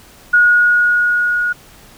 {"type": "tone with level ramp", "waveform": "sine", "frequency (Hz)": 1447, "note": "F#6", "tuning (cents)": -39, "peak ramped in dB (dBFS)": [-6, -14], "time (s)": [0.33, 1.53], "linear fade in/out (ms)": 10, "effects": ["pink hiss -43 dBFS RMS until 1.97 s"]}